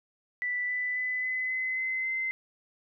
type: tone with pitch steps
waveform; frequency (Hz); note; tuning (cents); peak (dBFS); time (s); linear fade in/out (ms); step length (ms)
sine; 1975.5 / 1990.4 / 2005 / 2021 / 2036 / 2051 / 2067; B6 / B6 / B6 / B6 / C7 / C7 / C7; 0 / +13 / +26 / +39 / -48 / -35 / -22; -28; 0.42-2.31; 0; 270
effects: none